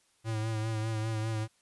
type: tone with vibrato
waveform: square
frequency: 110.3 Hz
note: A2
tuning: 5 cents sharp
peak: -31 dBFS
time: 0.24-1.48 s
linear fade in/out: 50 ms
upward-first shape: sine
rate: 5 Hz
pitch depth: 37 cents each way
effects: white hiss -69 dBFS RMS until 1.61 s + resampled to 24000 Hz